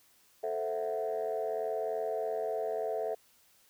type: chord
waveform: sine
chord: F# half-diminished seventh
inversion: first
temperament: equal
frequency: 440 / 523.3 / 659.3 / 740 Hz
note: A4 / C5 / E5 / F#5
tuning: 0 / 0 / 0 / 0 cents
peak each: -34 / -39 / -34 / -39 dBFS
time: 0.43-3.15 s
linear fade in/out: 10 ms
effects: tanh soft clip ceiling -24 dBFS + white hiss -65 dBFS RMS until 3.69 s